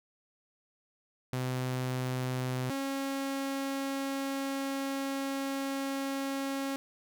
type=tone pair in turn; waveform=sawtooth; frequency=127.7 / 273.2 Hz; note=C3 / C#4; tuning=-42 / -25 cents; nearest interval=octave + minor second; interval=1317 cents; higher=second; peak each=-27 / -28 dBFS; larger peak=first; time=1.33-2.7 / 2.7-6.76 s; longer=second; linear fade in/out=0 ms; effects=none